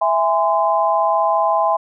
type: chord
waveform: sine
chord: E augmented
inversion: none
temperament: just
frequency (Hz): 659.3 / 824.1 / 1030.1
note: E5 / G#5 / B#5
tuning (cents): 0 / -14 / -27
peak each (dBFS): -18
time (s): 0.01-1.77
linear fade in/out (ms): 10
effects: none